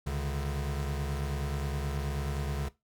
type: tone cluster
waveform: square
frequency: 70.2 / 139.1 / 148.5 Hz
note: C#2 / C#3 / D3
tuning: +22 / +6 / +20 cents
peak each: -34 / -37 / -39 dBFS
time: 0.06-2.69 s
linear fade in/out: 10 ms
effects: noise-tail reverb RT60 0.2 s tail -18 dB re dry